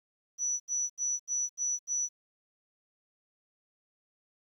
sine tone bursts, 5920 Hz, F#8, in tune, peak -28 dBFS, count 6, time 0.38-2.09 s, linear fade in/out 50 ms, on 220 ms, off 78 ms, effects 11-bit

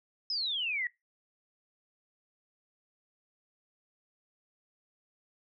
sine exponential sweep, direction down, 5230 to 1880 Hz, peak -30 dBFS, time 0.3-0.87 s, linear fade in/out 2 ms, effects noise-tail reverb RT60 0.2 s tail -21 dB re dry

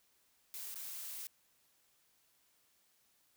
blue noise with dropouts, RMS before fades -45 dBFS, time 0.54-1.27 s, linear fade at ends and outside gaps 0 ms, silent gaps 0.743-0.757 s, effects white hiss -73 dBFS RMS until 3.36 s

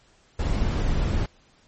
brown noise, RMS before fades -23 dBFS, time 0.39-1.26 s, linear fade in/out 5 ms, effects pink hiss -59 dBFS RMS until 1.67 s + MP3 32 kbps

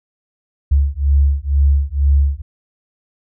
sine beating tone pair, 69.3 / 71.4 Hz, C#2 / D2, 0 / -48 cents, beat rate 2.1 Hz, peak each -14 dBFS, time 0.71-2.42 s, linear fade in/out 10 ms, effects none

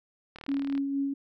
click train, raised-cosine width 0.3 ms, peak -27 dBFS, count 17, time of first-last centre 0.36-0.778 s, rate 38.3 Hz
sine tone with tremolo, 277.2 Hz, C#4, in tune, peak -25 dBFS, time 0.48-1.14 s, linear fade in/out 10 ms, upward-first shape sine, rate 4.3 Hz, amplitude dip 35%
effects none

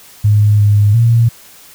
sine tone with pitch steps, 104.6 / 103.3 / 116.2 Hz, G#2 / G#2 / A#2, +13 / -9 / -5 cents, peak -6 dBFS, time 0.24-1.29 s, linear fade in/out 10 ms, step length 350 ms, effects white hiss -40 dBFS RMS until 1.74 s

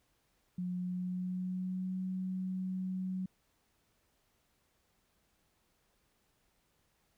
sine tone with pitch glide, 180 to 186.24 Hz, F#3 to F#3, -47 to +12 cents, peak -34 dBFS, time 0.58-3.26 s, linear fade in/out 5 ms, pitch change +59 cents, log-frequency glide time 0.76-1.98 s, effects pink hiss -75 dBFS RMS until 7.17 s

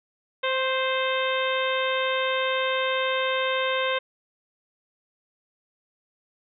harmonic tone with a mistuned harmonic, 522 Hz, C5, 4 cents flat, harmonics 1 / 2 / 3 / 4 / 5 / 6 / 7, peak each -26 / -29 / -31 / -32 / -33 / -34 / -34 dBFS, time 0.43-3.99 s, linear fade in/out 10 ms, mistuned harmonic 2, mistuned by +19 cents, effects none

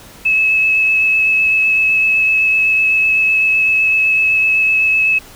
sine tone with vibrato, 2591 Hz, E7, 30 cents flat, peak -10 dBFS, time 0.25-5.19 s, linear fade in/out 10 ms, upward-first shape sine, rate 7.9 Hz, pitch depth 13 cents each way, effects pink hiss -39 dBFS RMS until 5.35 s

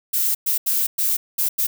violet noise bursts at uneven times, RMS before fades -20 dBFS, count 6, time 0.13-0.35 / 0.46-0.58 / 0.66-0.87 / 0.98-1.17 / 1.38-1.49 / 1.58-1.67 s, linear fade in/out 10 ms, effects none

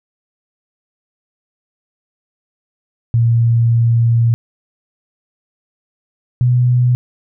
sine tone pair in turn, 116.54 / 123.65 Hz, A#2 / B2, 0 / +3 cents, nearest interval minor second, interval 103 cents, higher second, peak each -9 dBFS, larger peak neither, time 3.14-4.34 / 6.41-6.95 s, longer first, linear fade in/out 0 ms, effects none

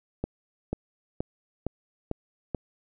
accelerating click train, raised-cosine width 2 ms, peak -15 dBFS, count 6, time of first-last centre 0.24-2.547 s, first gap 490 ms, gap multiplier 0.97, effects none

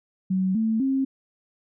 sine tone with pitch steps, 187.9 / 221.9 / 268 Hz, F#3 / A3 / C4, +27 / +15 / +42 cents, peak -20 dBFS, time 0.3-1.05 s, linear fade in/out 10 ms, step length 250 ms, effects none

